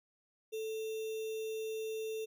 sine tone with sample-and-hold, 440 Hz, A4, in tune, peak -36 dBFS, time 0.52-2.26 s, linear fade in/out 20 ms, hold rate 3150 Hz, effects none

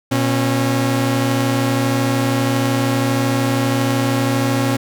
sawtooth tone pair together, 120 / 272.8 Hz, B2 / C#4, -49 / -28 cents, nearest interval octave + major second, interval 1421 cents, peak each -14 dBFS, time 0.11-4.77 s, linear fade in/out 10 ms, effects none

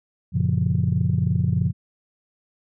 sine chord, Gb major seventh, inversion none, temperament just, 92.5 / 115.62 / 138.75 / 173.43 Hz, Gb2 / Bb2 / Db3 / F3, 0 / -14 / +2 / -12 cents, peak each -23 dBFS, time 0.32-1.73 s, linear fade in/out 50 ms, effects tanh soft clip ceiling -10 dBFS

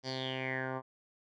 10% pulse tone with low-pass filter sweep, 130.81 Hz, C3, in tune, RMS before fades -37 dBFS, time 0.03-0.82 s, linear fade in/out 50 ms, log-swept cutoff 5200 to 1100 Hz, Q 7.2, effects none

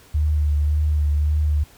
sine tone with vibrato, 74.8 Hz, D2, 32 cents sharp, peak -16 dBFS, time 0.14-1.64 s, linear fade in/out 10 ms, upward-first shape triangle, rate 1.8 Hz, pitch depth 35 cents each way, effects pink hiss -50 dBFS RMS until 1.77 s

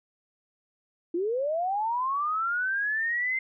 sine linear sweep, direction up, 326.5 to 2093 Hz, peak -25 dBFS, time 1.14-3.39 s, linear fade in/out 5 ms, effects none

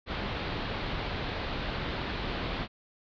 pink low-pass noise, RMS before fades -34 dBFS, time 0.06-2.68 s, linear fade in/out 50 ms, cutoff 4300 Hz, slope 48 dB/octave, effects none

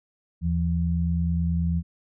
sine tone pair together, 79.9 / 169.3 Hz, D#2 / E3, +47 / +46 cents, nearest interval octave + minor second, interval 1299 cents, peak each -24 dBFS, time 0.41-1.83 s, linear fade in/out 50 ms, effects none

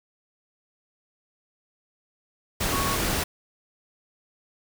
sine tone in noise, 1108.7 Hz, C#6, in tune, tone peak -28 dBFS, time 2.72-2.96 s, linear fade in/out 10 ms, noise pink, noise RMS -26 dBFS, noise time 2.6-3.24 s, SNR -5 dB, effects none

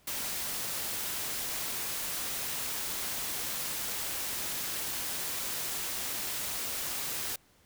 white noise, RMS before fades -35 dBFS, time 0.07-7.36 s, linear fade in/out 5 ms, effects pink hiss -64 dBFS RMS until 7.65 s

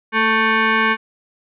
sine tone with frequency modulation, 223.6 Hz, A3, 28 cents sharp, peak -13 dBFS, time 0.12-0.97 s, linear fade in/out 50 ms, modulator 664 Hz, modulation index 3.2, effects none

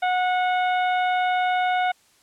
harmonic tone, 731 Hz, F#5, 21 cents flat, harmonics 1 / 2 / 3 / 4 / 5, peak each -20 / -28 / -31 / -38 / -38 dBFS, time 0.02-1.92 s, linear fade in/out 10 ms, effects white hiss -59 dBFS RMS until 2.22 s + low-pass 10000 Hz 12 dB/octave

